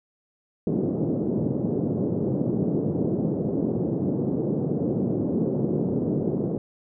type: band-pass noise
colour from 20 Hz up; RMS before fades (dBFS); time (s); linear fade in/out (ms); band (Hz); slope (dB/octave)
pink; -25; 0.67-6.58; 2; 140 to 450; 24
effects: none

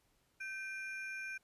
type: ring-modulated tone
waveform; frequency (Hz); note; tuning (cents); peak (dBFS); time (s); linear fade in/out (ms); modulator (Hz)
triangle; 1975.5; B6; 0; -36; 0.4-1.38; 10; 427
effects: pink hiss -75 dBFS RMS until 1.43 s + resampled to 32000 Hz

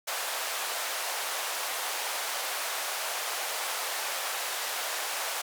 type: band-pass noise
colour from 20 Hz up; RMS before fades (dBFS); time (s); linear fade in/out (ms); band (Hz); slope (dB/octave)
pink; -33; 0.07-5.42; 10; 590 to 16000; 24
effects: none

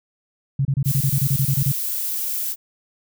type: tone bursts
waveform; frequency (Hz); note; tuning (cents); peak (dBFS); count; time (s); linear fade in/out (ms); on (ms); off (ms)
sine; 137; C#3; -20; -16; 13; 0.59-1.719; 5; 61; 28
type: noise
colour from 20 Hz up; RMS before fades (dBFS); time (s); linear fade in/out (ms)
violet; -25; 0.84-2.56; 50
effects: none

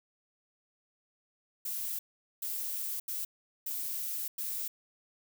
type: noise bursts at uneven times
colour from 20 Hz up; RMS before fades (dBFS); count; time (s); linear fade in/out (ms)
violet; -36; 5; 1.65-1.99 / 2.42-3 / 3.08-3.25 / 3.66-4.28 / 4.38-4.68; 5
effects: none

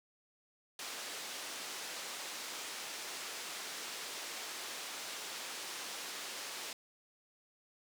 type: band-pass noise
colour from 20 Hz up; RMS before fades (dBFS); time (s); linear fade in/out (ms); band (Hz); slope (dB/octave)
white; -44; 0.79-6.73; 2; 310 to 6500; 12
effects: none

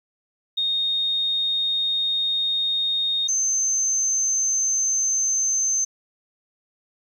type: tone pair in turn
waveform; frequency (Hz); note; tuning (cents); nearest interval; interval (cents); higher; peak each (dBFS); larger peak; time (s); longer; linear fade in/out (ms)
sine; 3700 / 6244; A#7 / G8; -14 / -8; major sixth; 906; second; -20 / -19; second; 0.57-3.28 / 3.28-5.85; first; 10
effects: 9-bit

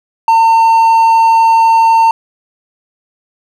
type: tone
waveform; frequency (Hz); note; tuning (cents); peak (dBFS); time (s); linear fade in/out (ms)
triangle; 906; A#5; -50; -3; 0.28-2.11; 2
effects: none

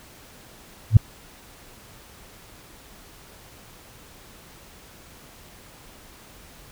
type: tone with exponential growth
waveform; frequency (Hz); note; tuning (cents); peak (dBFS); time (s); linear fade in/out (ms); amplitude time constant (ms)
sine; 109.5; A2; -8; -3; 0.9-0.97; 5; 15
effects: pink hiss -48 dBFS RMS until 6.71 s

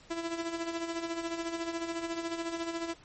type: tone with tremolo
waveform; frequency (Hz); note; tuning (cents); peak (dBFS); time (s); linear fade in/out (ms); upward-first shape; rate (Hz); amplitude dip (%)
sawtooth; 333.9; E4; +22; -27; 0.1-2.94; 10; sine; 14; 60
effects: pink hiss -57 dBFS RMS until 3.04 s + MP3 32 kbps

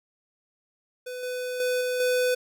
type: tone with level steps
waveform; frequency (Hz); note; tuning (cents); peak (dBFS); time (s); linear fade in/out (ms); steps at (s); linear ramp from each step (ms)
square; 500; B4; +21; -34 / -30 / -24 / -26 / -22; 1.06-2.35; 10; 1.23 / 1.6 / 1.81 / 2; 2
effects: none

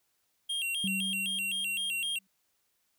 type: tone with vibrato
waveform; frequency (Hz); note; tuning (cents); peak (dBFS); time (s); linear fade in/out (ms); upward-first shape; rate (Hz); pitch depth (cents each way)
square; 2975; F#7; +9; -31; 0.49-2.19; 10; square; 3.9; 140
type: tone with exponential decay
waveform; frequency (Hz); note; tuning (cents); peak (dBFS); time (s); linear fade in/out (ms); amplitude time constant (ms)
sine; 192.7; G3; -29; -30; 0.84-2.27; 2; 310
effects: white hiss -75 dBFS RMS until 2.98 s

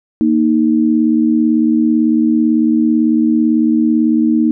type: tone pair together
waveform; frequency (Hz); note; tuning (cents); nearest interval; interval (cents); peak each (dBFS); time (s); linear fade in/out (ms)
sine; 233.1 / 311.1; A#3 / D#4; 0 / 0; perfect fourth; 500; -12; 0.21-4.51; 0
effects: none

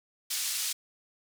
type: band-pass noise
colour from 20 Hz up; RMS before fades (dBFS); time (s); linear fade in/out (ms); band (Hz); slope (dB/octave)
pink; -32; 0.3-0.73; 10; 3900 to 13000; 12
effects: none

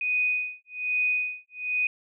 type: tone with tremolo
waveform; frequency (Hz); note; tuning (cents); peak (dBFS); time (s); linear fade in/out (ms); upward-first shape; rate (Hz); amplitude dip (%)
sine; 2489; D#7; 0; -21; 0.01-1.87; 2; sine; 1.2; 100
effects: none

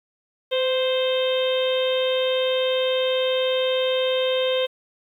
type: harmonic tone with a mistuned harmonic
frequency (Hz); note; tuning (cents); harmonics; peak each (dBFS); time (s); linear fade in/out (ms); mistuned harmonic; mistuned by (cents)
523.3; C5; 0; 1 / 2 / 3 / 4 / 5 / 6 / 7; -20 / -35 / -37 / -37 / -34 / -29 / -31; 0.51-4.67; 20; 1; -28
effects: 9-bit

